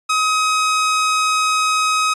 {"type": "tone", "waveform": "sawtooth", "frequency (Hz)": 1266, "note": "D#6", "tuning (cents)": 30, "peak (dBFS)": -11, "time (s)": [0.09, 2.14], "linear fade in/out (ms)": 10, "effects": ["resampled to 22050 Hz"]}